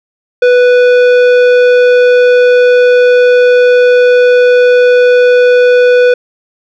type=tone with tanh clipping; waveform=sine; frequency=493.9 Hz; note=B4; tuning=in tune; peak=-5 dBFS; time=0.42-6.14 s; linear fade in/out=5 ms; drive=13 dB; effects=none